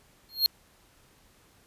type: tone with exponential growth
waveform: square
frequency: 4248 Hz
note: C8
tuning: 25 cents sharp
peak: -16 dBFS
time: 0.29-0.46 s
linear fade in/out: 0 ms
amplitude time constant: 35 ms
effects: pink hiss -61 dBFS RMS until 1.66 s + resampled to 32000 Hz